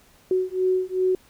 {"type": "beating tone pair", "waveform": "sine", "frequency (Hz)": [370, 372.6], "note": ["F#4", "F#4"], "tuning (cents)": [0, 12], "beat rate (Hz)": 2.6, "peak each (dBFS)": -23, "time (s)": [0.31, 1.15], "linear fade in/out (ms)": 2, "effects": ["pink hiss -56 dBFS RMS until 1.29 s"]}